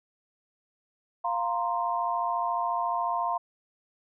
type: chord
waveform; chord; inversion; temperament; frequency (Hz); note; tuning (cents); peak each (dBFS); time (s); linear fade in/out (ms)
sine; F suspended fourth; none; equal; 698.5 / 932.3 / 1046.5; F5 / Bb5 / C6; 0 / 0 / 0; -30; 1.24-3.38; 10
effects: none